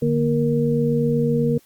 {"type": "tone cluster", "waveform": "sine", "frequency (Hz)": [147.8, 235.8, 468.9], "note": ["D3", "A#3", "A#4"], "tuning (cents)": [11, 20, 10], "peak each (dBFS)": -21, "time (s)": [0.02, 1.58], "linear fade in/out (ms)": 5, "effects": ["white hiss -56 dBFS RMS until 1.65 s", "Opus 48 kbps"]}